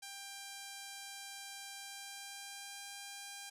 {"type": "tone with pitch glide", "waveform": "5% pulse", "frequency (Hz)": [793, 799.9], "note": ["G5", "G5"], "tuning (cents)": [20, 35], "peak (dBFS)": -34, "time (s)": [0.02, 3.5], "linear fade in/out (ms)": 10, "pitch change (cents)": 15, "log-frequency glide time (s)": [1.75, 2.86], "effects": []}